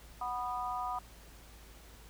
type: harmonic tone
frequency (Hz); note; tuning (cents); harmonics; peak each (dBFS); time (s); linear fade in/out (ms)
246.4; B3; -4; 3 / 4 / 5; -38 / -38 / -39; 0.21-0.99; 5
effects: added 54 Hz sine -54 dBFS peak until 2.09 s + pink hiss -57 dBFS RMS until 2.09 s